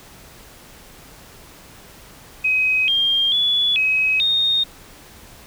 sine tone with pitch steps, 2528 / 3205 / 3423 / 2545 / 3693 Hz, D#7 / G7 / A7 / D#7 / A#7, +27 / +38 / -48 / +39 / -17 cents, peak -15 dBFS, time 2.44-4.64 s, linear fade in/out 10 ms, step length 440 ms, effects pink hiss -44 dBFS RMS until 5.46 s

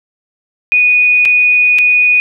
sine tone with dropouts, 2473 Hz, D#7, 11 cents flat, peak -6 dBFS, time 0.72-2.2 s, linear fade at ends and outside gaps 0 ms, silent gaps 1.252-1.256 / 1.785-1.788 s, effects none

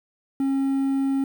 triangle tone with quantisation, 271.5 Hz, C#4, 36 cents flat, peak -18 dBFS, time 0.4-1.24 s, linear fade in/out 2 ms, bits 8, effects none

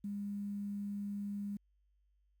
sine tone with quantisation, 202.8 Hz, G#3, 41 cents flat, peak -37 dBFS, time 0.04-1.57 s, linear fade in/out 5 ms, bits 11, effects added 50 Hz sine -70 dBFS peak until 2.4 s

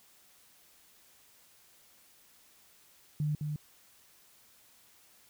sine tone with echo, 150 Hz, D3, 37 cents sharp, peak -28 dBFS, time 3.2-3.35 s, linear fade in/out 2 ms, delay 210 ms, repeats 1, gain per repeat -4 dB, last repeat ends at 3.56 s, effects white hiss -62 dBFS RMS until 5.29 s

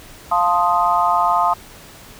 sine chord, F dominant seventh, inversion none, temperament equal, 698.5 / 880 / 1046.5 / 1244.5 Hz, F5 / A5 / C6 / Eb6, 0 / 0 / 0 / 0 cents, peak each -19 dBFS, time 0.31-1.54 s, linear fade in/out 10 ms, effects pink hiss -41 dBFS RMS until 2.19 s

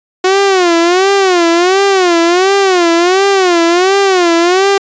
sawtooth tone with vibrato, 364.8 Hz, F#4, 24 cents flat, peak -3 dBFS, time 0.24-4.78 s, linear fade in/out 5 ms, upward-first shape sine, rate 1.4 Hz, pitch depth 150 cents each way, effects resampled to 16000 Hz

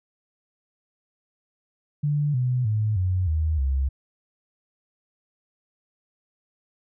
sine tone with pitch steps, 146.83 / 125.63 / 107.49 / 91.96 / 78.68 / 67.32 Hz, D3 / B2 / A2 / F#2 / D#2 / C2, 0 / +30 / -40 / -10 / +20 / +50 cents, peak -20 dBFS, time 2.03-3.89 s, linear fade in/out 10 ms, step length 310 ms, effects none

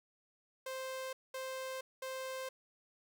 sawtooth tone bursts, 523.3 Hz, C5, in tune, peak -36 dBFS, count 3, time 0.66-2.49 s, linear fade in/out 5 ms, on 470 ms, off 210 ms, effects none

